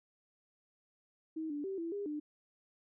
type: tone with pitch steps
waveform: sine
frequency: 317.9 / 291.8 / 386.5 / 333.5 / 405.2 / 299.1 Hz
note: D#4 / D4 / G4 / E4 / G#4 / D4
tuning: +37 / -11 / -24 / +20 / -43 / +32 cents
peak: -36 dBFS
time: 1.36-2.2 s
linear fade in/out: 10 ms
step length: 140 ms
effects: none